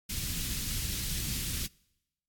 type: band-stop noise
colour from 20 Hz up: pink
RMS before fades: -34 dBFS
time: 0.09-1.67 s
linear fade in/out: 10 ms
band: 160 to 3200 Hz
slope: 12 dB/octave
effects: noise-tail reverb RT60 0.9 s tail -25 dB re dry + AAC 64 kbps